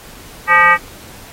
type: tone with frequency modulation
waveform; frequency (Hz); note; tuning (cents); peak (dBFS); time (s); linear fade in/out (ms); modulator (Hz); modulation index
sine; 1568; G6; 0; -6; 0.47-0.78; 50; 348; 1.9
effects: pink hiss -38 dBFS RMS until 1.32 s + AAC 48 kbps